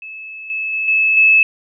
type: tone with level steps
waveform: sine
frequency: 2603 Hz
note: E7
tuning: 22 cents flat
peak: -29 / -19 / -17 / -11 / -7 dBFS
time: 0.02-1.43 s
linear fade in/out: 2 ms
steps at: 0.5 / 0.73 / 0.88 / 1.17 s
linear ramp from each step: 2 ms
effects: none